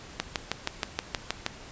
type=click train; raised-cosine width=0.2 ms; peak=-9 dBFS; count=9; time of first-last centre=0.2-1.464 s; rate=6.33 Hz; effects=pink hiss -46 dBFS RMS until 1.71 s + resampled to 16000 Hz